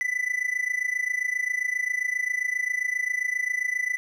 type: tone with amplitude modulation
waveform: triangle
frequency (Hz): 1994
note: B6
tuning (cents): +16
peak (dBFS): -19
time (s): 0.01-3.97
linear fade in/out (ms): 0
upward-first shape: sine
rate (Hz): 27.5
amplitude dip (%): 85
effects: none